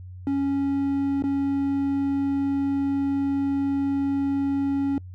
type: tone with dropouts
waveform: triangle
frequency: 277.2 Hz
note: C#4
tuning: in tune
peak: -19 dBFS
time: 0.27-4.98 s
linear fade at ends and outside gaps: 1 ms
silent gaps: 1.223-1.239 s
effects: noise-tail reverb RT60 0.1 s tail -25 dB re dry + added 91 Hz sine -37 dBFS peak until 5.14 s